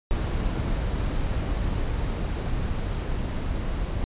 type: noise with level ramp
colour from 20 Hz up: brown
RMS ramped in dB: -25 to -28 dBFS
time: 0.11-4.04 s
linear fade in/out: 0 ms
effects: resampled to 8000 Hz